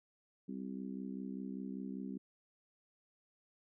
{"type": "harmonic tone", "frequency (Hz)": 65.1, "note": "C2", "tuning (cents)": -8, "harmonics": [3, 4, 5, 6], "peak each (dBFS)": [-43, -44, -51, -54], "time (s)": [0.48, 2.18], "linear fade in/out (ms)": 10, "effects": []}